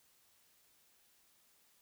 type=silence; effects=white hiss -70 dBFS RMS until 1.81 s